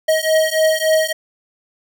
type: beating tone pair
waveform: square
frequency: 630 / 633.5 Hz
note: D#5 / D#5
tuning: +21 / +31 cents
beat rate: 3.5 Hz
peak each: -17 dBFS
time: 0.08-1.13 s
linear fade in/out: 10 ms
effects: none